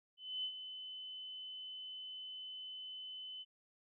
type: tone with ADSR envelope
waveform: sine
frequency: 3028 Hz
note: F#7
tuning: 39 cents sharp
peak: -36 dBFS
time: 0.17-3.45 s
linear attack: 270 ms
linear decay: 74 ms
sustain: -9 dB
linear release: 36 ms
effects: none